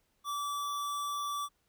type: tone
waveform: square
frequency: 1157 Hz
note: D6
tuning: 26 cents flat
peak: -34 dBFS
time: 0.24-1.49 s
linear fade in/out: 50 ms
effects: pink hiss -75 dBFS RMS until 1.68 s